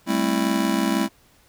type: chord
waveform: square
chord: A minor seventh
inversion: third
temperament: just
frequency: 198 / 220 / 264 / 330 Hz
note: G3 / A3 / C4 / E4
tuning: +18 / 0 / +16 / +2 cents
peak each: -26 dBFS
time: 0.06-1.09 s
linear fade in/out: 50 ms
effects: pink hiss -57 dBFS RMS until 1.48 s